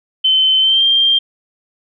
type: tone with pitch glide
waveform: sine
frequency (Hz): 3069 to 3181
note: G7 to G7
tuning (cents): -37 to +25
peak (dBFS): -9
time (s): 0.24-1.19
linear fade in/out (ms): 10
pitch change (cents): +62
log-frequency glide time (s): 0.6-0.84
effects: none